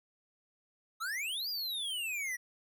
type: exponential two-way sweep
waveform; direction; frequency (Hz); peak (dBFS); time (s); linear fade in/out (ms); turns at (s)
square; up then down; 1254 to 4953 to 1905; -35; 1-2.37; 20; 1.49
effects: none